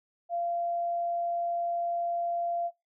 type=tone; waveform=sine; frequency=689 Hz; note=F5; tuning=24 cents flat; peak=-28 dBFS; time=0.29-2.71 s; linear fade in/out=50 ms; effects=noise-tail reverb RT60 0.2 s tail -18 dB re dry

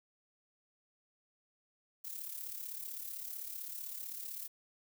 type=noise with amplitude modulation; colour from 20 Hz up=violet; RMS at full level=-41 dBFS; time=2.04-4.48 s; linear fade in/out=10 ms; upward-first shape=sine; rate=35.7 Hz; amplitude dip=60%; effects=none

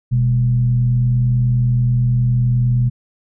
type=tone with frequency modulation; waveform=sine; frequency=123.7 Hz; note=B2; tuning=3 cents sharp; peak=-12 dBFS; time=0.11-2.9 s; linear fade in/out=20 ms; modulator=79.4 Hz; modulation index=0.37; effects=none

